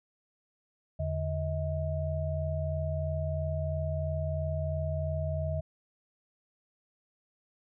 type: tone cluster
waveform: sine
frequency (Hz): 83 / 146 / 637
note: E2 / D3 / D#5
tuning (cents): +12 / -10 / +41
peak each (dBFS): -32 / -34 / -35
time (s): 0.99-5.61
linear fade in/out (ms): 10
effects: none